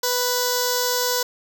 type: tone with notch filter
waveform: 5% pulse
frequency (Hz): 493.9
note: B4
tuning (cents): 0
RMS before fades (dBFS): -22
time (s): 0.03-1.23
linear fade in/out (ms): 5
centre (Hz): 2400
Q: 0.57
effects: none